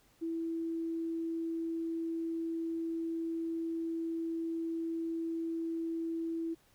sine tone, 329.6 Hz, E4, in tune, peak -33 dBFS, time 0.21-6.55 s, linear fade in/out 20 ms, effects pink hiss -67 dBFS RMS until 6.74 s

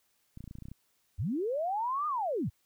clicks, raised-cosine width 5 ms, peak -32 dBFS, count 11, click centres 0.374 / 0.406 / 0.441 / 0.477 / 0.511 / 0.554 / 0.586 / 0.623 / 0.655 / 0.685 / 0.716 s
sine linear two-way sweep, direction up then down, 65.41 to 1239 to 65.41 Hz, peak -29 dBFS, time 1.18-2.5 s, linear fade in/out 20 ms, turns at 2.07 s
effects white hiss -73 dBFS RMS until 2.65 s

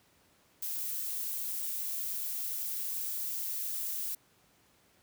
violet noise with amplitude modulation, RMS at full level -34 dBFS, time 0.62-4.15 s, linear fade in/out 5 ms, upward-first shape sine, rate 217 Hz, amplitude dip 40%, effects pink hiss -66 dBFS RMS until 5.02 s + high-pass 80 Hz 12 dB/octave

